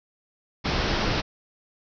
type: low-pass noise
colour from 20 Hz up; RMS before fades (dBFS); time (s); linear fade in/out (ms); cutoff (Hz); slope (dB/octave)
pink; -25; 0.64-1.22; 20; 5600; 96
effects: none